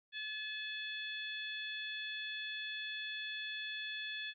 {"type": "harmonic tone", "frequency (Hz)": 860, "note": "A5", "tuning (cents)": -40, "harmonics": [2, 3, 4, 5], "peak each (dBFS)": [-43, -46, -43, -54], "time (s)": [0.12, 4.34], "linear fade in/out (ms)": 50, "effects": ["MP3 96 kbps"]}